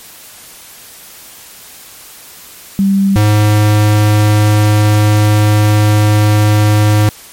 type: tone pair in turn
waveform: sine / square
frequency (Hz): 196 / 105.43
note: G3 / G#2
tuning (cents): 0 / +27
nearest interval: major seventh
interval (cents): 1073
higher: first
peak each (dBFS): -7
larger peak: neither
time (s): 2.79-3.16 / 3.16-7.09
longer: second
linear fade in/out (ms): 0
effects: white hiss -35 dBFS RMS until 7.32 s + MP3 64 kbps